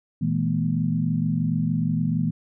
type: tone cluster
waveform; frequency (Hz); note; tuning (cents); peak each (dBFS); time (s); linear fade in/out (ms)
sine; 117.5 / 161.9 / 212.3 / 238.9; A#2 / E3 / G#3 / A#3; +14 / -31 / +38 / +43; -29 / -23 / -28 / -27; 0.21-2.31; 10
effects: none